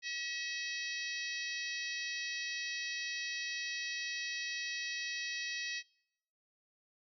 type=harmonic tone; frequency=642 Hz; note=E5; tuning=46 cents flat; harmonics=3 / 4 / 5 / 6 / 7 / 8 / 9; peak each=-41 / -43 / -49 / -46 / -46 / -49 / -48 dBFS; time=0.02-5.83 s; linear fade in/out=50 ms; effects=noise-tail reverb RT60 0.8 s tail -26 dB re dry